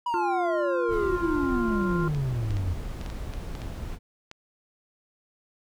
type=exponential sweep; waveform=triangle; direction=down; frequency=987.8 to 84.7 Hz; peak=-23 dBFS; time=0.06-2.74 s; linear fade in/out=5 ms
type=harmonic tone; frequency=349.2 Hz; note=F4; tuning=in tune; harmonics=1 / 3 / 4; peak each=-28 / -33 / -34 dBFS; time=0.14-2.08 s; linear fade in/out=0 ms
type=noise; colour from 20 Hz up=brown; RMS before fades=-34 dBFS; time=0.88-3.99 s; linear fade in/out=50 ms
type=clicks; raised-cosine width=0.2 ms; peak=-24 dBFS; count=10; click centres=2.148 / 2.507 / 2.569 / 3.013 / 3.062 / 3.101 / 3.337 / 3.552 / 3.618 / 4.314 s
effects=none